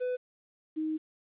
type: tone pair in turn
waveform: triangle / sine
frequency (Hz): 500 / 313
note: B4 / D#4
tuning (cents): +21 / +10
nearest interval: minor sixth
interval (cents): 811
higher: first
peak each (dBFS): -27 / -29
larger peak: first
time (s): 0-0.17 / 0.76-0.98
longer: second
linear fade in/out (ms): 20
effects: resampled to 8000 Hz + 11-bit